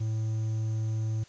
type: tone with quantisation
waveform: triangle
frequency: 110 Hz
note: A2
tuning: in tune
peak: -25 dBFS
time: 0-1.24 s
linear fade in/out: 10 ms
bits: 9
effects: white hiss -57 dBFS RMS until 1.28 s + resampled to 16000 Hz